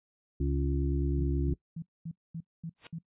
harmonic tone, 69.3 Hz, C#2, in tune, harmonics 1 / 2 / 4 / 5, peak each -29 / -32 / -35 / -36 dBFS, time 0.4-1.54 s, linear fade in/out 5 ms
sine tone bursts, 164.81 Hz, E3, in tune, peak -35 dBFS, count 7, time 1.18-2.987 s, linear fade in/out 5 ms, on 61 ms, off 230 ms
white noise with exponential growth, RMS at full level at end -38 dBFS, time 2.76-2.87 s, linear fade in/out 2 ms, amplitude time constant 22 ms
effects noise-tail reverb RT60 0.1 s tail -20 dB re dry + resampled to 8000 Hz

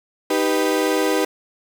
35% pulse chord, Eb augmented, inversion none, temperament equal, 311.1 / 392 / 493.9 Hz, Eb4 / G4 / B4, 0 / 0 / 0 cents, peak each -20 dBFS, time 0.3-1.25 s, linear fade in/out 5 ms, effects none

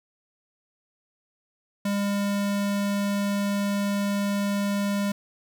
square tone, 201.6 Hz, G3, 49 cents sharp, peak -24 dBFS, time 1.85-5.12 s, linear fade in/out 5 ms, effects 10-bit

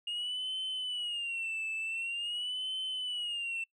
sine tone with vibrato, 2839 Hz, F7, 28 cents sharp, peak -31 dBFS, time 0.07-3.64 s, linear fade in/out 5 ms, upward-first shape sine, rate 0.46 Hz, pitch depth 130 cents each way, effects noise-tail reverb RT60 0.1 s tail -25 dB re dry + tanh soft clip ceiling -32 dBFS

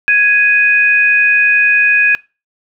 sine tone pair together, 1664 / 2493 Hz, G#6 / D#7, +3 / +3 cents, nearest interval perfect fifth, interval 700 cents, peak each -10 dBFS, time 0.08-2.15 s, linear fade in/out 0 ms, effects noise-tail reverb RT60 0.3 s tail -23 dB re dry

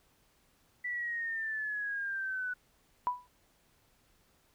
sine exponential sweep, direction down, 1975.5 to 1480 Hz, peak -33 dBFS, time 0.84-2.54 s, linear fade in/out 10 ms
sine tone with exponential decay, 987.8 Hz, B5, in tune, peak -24 dBFS, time 3.07-3.27 s, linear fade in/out 0 ms, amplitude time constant 42 ms
effects pink hiss -69 dBFS RMS until 4.54 s

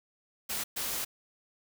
white noise bursts at uneven times, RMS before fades -34 dBFS, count 2, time 0.49-0.64 / 0.76-1.05 s, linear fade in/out 10 ms, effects none

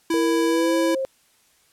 square tone, 331.1 Hz, E4, 8 cents sharp, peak -20 dBFS, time 0.1-0.95 s, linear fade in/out 5 ms
sine tone with pitch glide, 466.2 to 532.4 Hz, A#4 to C5, 0 to +30 cents, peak -22 dBFS, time 0.14-1.05 s, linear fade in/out 0 ms, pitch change +230 cents, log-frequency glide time 0.46-0.76 s
effects white hiss -60 dBFS RMS until 1.72 s + low-pass 12000 Hz 12 dB/octave

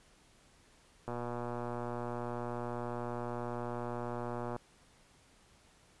click train, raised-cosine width 1 ms, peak -25 dBFS, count 419, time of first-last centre 1.08-4.563 s, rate 120 Hz, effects pink hiss -64 dBFS RMS until 6 s + resampled to 24000 Hz

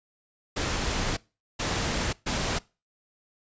pink noise bursts at uneven times, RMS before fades -28 dBFS, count 3, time 0.56-1.17 / 1.59-2.13 / 2.26-2.59 s, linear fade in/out 10 ms, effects noise-tail reverb RT60 0.3 s tail -23 dB re dry + resampled to 16000 Hz

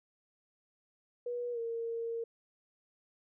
sine tone with pitch glide, 484.3 to 461.1 Hz, B4 to A#4, -34 to -19 cents, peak -34 dBFS, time 1.26-2.24 s, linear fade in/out 5 ms, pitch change -85 cents, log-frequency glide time 1.52-1.59 s, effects none

